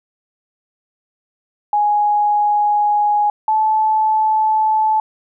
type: tone pair in turn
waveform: sine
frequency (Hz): 832 / 868.5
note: G#5 / A5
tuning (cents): +3 / -23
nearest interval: minor second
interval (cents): 74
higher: second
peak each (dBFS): -12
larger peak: neither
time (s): 1.73-3.3 / 3.48-5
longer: first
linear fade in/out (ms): 2
effects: none